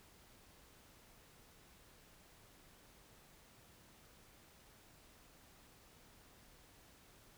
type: silence
effects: pink hiss -64 dBFS RMS until 7.37 s